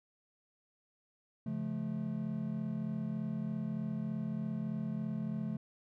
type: chord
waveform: triangle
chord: Db augmented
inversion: none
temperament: just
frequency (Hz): 138.59 / 173.24 / 216.5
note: Db3 / F3 / A3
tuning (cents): 0 / -14 / -28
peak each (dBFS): -39 / -38 / -35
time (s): 1.46-5.57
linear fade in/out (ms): 5
effects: none